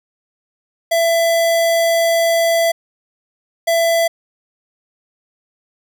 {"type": "tone bursts at uneven times", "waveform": "square", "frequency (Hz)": 668, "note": "E5", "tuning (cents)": 23, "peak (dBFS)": -13, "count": 2, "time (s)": [[0.91, 2.72], [3.67, 4.08]], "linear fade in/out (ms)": 10, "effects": []}